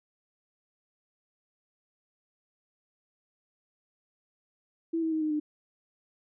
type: tone with pitch steps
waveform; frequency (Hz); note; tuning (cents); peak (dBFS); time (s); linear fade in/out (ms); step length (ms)
sine; 329.6 / 322.3 / 315.1 / 308.1 / 301.2; E4 / E4 / D#4 / D#4 / D4; 0 / -39 / +22 / -17 / +44; -26; 4.93-5.4; 10; 94
effects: none